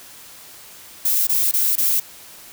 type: noise bursts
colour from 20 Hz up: violet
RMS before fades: -18 dBFS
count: 4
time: 1.05-1.999 s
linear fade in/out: 5 ms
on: 220 ms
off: 23 ms
effects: white hiss -42 dBFS RMS until 2.52 s